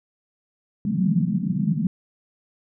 pink band-pass noise, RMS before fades -22 dBFS, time 0.85-1.87 s, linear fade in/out 2 ms, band 160 to 210 Hz, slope 48 dB/octave, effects none

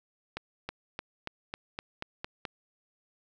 accelerating click train, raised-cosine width 0.3 ms, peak -19 dBFS, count 9, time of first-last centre 0.37-2.452 s, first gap 320 ms, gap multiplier 0.94, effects none

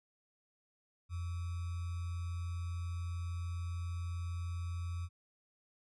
sine tone with sample-and-hold, 86.5 Hz, F2, 16 cents flat, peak -36 dBFS, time 1.09-5.09 s, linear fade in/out 50 ms, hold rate 1225 Hz, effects resampled to 24000 Hz

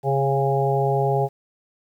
harmonic tone with a mistuned harmonic, 136.9 Hz, C#3, 21 cents flat, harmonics 1 / 3 / 4 / 5 / 6, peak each -22 / -23 / -27 / -26 / -25 dBFS, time 0.03-1.29 s, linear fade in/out 50 ms, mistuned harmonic 5, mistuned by +18 cents, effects 9-bit

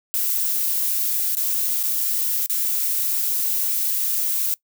violet noise with dropouts, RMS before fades -22 dBFS, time 0.14-4.54 s, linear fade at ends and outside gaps 0 ms, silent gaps 1.351-1.369 / 1.829-1.836 / 2.461-2.497 s, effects noise-tail reverb RT60 0.1 s tail -22 dB re dry

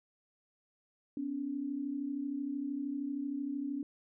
sine tone pair together, 252 / 285 Hz, B3 / C#4, +35 / +48 cents, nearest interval major second, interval 213 cents, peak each -40 / -35 dBFS, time 1.17-3.83 s, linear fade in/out 2 ms, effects none

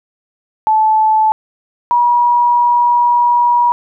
sine tone pair in turn, 870 / 961.9 Hz, A5 / B5, -20 / -46 cents, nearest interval major second, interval 174 cents, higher second, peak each -8 dBFS, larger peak neither, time 0.67-1.32 / 1.91-3.72 s, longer second, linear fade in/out 0 ms, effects none

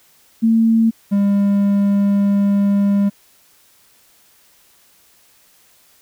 sine / triangle tone pair in turn, 225.7 / 200.7 Hz, A3 / G3, +44 / +41 cents, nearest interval major second, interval 203 cents, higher first, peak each -10 dBFS, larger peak neither, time 0.42-0.91 / 1.11-3.1 s, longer second, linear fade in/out 20 ms, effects white hiss -53 dBFS RMS until 6.01 s

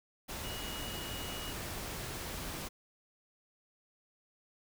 sine tone in noise, 2900 Hz, F#7, 35 cents flat, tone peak -45 dBFS, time 0.43-1.53 s, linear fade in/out 20 ms, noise pink, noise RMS -41 dBFS, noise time 0.28-2.69 s, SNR -7 dB, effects none

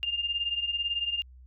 sine beating tone pair, 2794 / 2812 Hz, F7 / F7, 0 / +11 cents, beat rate 18 Hz, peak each -33 / -29 dBFS, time 0.03-1.22 s, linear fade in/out 0 ms, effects added 63 Hz sine -48 dBFS peak until 1.46 s

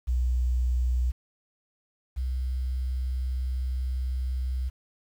sine tone pair in turn, 61.74 / 63.88 Hz, B1 / C2, 0 / -41 cents, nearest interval minor second, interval 59 cents, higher second, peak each -22 / -26 dBFS, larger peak first, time 0.07-1.12 / 2.16-4.7 s, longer second, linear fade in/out 20 ms, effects 9-bit

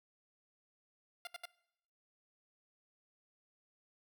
10% pulse tone bursts, 698.5 Hz, F5, in tune, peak -34 dBFS, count 3, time 1.25-1.455 s, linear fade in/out 2 ms, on 21 ms, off 71 ms, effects noise-tail reverb RT60 0.8 s tail -22 dB re dry

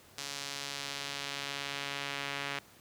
sawtooth tone with band-pass filter sweep, 140.7 Hz, C#3, 26 cents sharp, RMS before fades -39 dBFS, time 0.18-2.59 s, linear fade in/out 0 ms, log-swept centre 5300 to 2400 Hz, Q 1.1, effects pink hiss -58 dBFS RMS until 2.8 s + high-pass 80 Hz 12 dB/octave

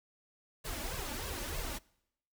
pink noise with flanger, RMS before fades -39 dBFS, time 0.64-1.79 s, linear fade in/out 20 ms, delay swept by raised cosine 1.8 to 3.5 ms, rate 3.2 Hz, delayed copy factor +0.95, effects noise-tail reverb RT60 0.8 s tail -24 dB re dry

